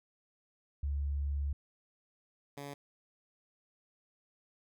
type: tone pair in turn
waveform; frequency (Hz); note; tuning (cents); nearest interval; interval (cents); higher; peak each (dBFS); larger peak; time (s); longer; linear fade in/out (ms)
sine / 10% pulse; 71 / 142; C#2 / C#3; +42 / +42; octave; 1200; second; -31 / -34; first; 0.83-1.53 / 2.57-2.74; first; 5
effects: none